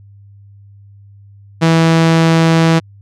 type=tone; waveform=sawtooth; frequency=163.7 Hz; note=E3; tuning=12 cents flat; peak=-4 dBFS; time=1.61-2.8 s; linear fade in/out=20 ms; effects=added 100 Hz sine -38 dBFS peak until 3.01 s + low-pass 6000 Hz 12 dB/octave